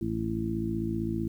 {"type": "harmonic tone with a mistuned harmonic", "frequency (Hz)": 55.5, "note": "A1", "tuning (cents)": 16, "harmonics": [1, 2, 3, 4, 5, 6], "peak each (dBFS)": [-39, -35, -37, -33, -41, -32], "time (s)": [0.01, 1.28], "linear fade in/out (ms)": 5, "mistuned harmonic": 1, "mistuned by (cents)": 23, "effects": ["10-bit"]}